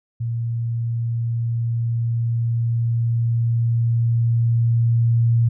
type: tone with level ramp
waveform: sine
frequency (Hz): 116.54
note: A#2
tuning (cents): 0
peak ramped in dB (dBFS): -21 to -13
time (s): 0.2-5.49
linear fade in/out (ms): 10
effects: none